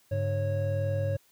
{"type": "tone cluster", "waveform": "triangle", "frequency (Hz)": [101.3, 142.4, 550], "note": ["G#2", "C#3", "C#5"], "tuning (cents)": [-43, 47, -14], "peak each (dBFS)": [-26, -34, -29], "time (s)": [0.11, 1.17], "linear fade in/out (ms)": 10, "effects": ["white hiss -64 dBFS RMS until 1.31 s"]}